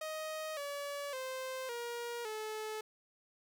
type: tone with pitch steps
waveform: sawtooth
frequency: 626 / 570.7 / 520.4 / 474.4 / 432.5 Hz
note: D#5 / D5 / C5 / A#4 / A4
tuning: +10 / -50 / -9 / +30 / -30 cents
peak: -35 dBFS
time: 0.01-2.81 s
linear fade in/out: 5 ms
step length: 560 ms
effects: none